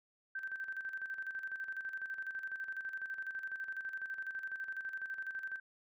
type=tone with tremolo; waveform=sine; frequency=1557 Hz; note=G6; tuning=12 cents flat; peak=-37 dBFS; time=0.35-5.6 s; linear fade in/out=5 ms; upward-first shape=square; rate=12 Hz; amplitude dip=60%; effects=none